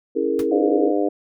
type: chord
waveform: sine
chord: A# half-diminished seventh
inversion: first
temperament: equal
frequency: 277.2 / 329.6 / 415.3 / 466.2 Hz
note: C#4 / E4 / G#4 / A#4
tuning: 0 / 0 / 0 / 0 cents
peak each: -26 / -24 / -23 / -23 dBFS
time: 0.15-0.92 s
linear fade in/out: 20 ms
type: noise with exponential decay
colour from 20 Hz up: pink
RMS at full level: -29 dBFS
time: 0.39-0.48 s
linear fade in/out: 2 ms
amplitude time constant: 18 ms
type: harmonic tone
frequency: 101.2 Hz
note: G#2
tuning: 44 cents flat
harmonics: 3 / 4 / 5 / 6 / 7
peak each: -21 / -23 / -25 / -27 / -28 dBFS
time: 0.51-1.09 s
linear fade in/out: 10 ms
effects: none